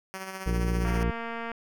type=tone with tremolo; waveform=5% pulse; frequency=190.2 Hz; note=F#3; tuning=48 cents sharp; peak=-23 dBFS; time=0.14-1.03 s; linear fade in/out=0 ms; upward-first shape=sine; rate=15 Hz; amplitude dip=45%
type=harmonic tone; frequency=58.2 Hz; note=A#1; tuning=2 cents flat; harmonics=1 / 2 / 3 / 4 / 5 / 6 / 7 / 8; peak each=-26 / -34 / -30 / -42 / -41 / -39 / -42 / -38 dBFS; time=0.46-1.11 s; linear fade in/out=5 ms
type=click train; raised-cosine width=0.5 ms; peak=-21 dBFS; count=155; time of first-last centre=0.85-1.517 s; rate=231 Hz
effects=none